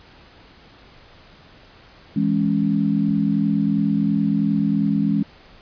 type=chord; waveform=sine; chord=C# minor; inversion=first; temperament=equal; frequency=164.81 / 207.7 / 277.2 Hz; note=E3 / G#3 / C#4; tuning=0 / 0 / 0 cents; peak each=-23 / -19 / -22 dBFS; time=2.16-5.23 s; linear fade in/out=5 ms; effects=pink hiss -48 dBFS RMS until 5.61 s + resampled to 11025 Hz